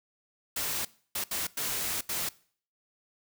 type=noise bursts at uneven times; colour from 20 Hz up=white; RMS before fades=-32 dBFS; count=5; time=0.56-0.85 / 1.15-1.24 / 1.31-1.47 / 1.57-2.01 / 2.09-2.29 s; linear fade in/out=5 ms; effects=noise-tail reverb RT60 0.5 s tail -21 dB re dry